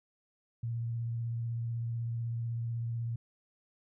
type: tone with vibrato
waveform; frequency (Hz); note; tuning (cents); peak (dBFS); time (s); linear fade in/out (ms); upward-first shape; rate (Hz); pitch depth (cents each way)
sine; 116.5; A#2; -1; -32; 0.63-3.16; 5; sine; 16; 21
effects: none